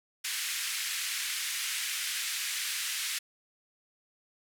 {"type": "band-pass noise", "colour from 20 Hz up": "pink", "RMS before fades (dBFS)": -34, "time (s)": [0.24, 3.19], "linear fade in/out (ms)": 10, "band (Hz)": [1800, 13000], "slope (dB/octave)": 24, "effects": []}